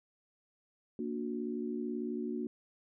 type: chord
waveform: sine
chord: Bb augmented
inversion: none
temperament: just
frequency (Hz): 233.1 / 291.4 / 364.2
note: Bb3 / D4 / F#4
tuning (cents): 0 / -13 / -27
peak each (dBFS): -37 / -40 / -39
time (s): 0.99-2.47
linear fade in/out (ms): 2
effects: none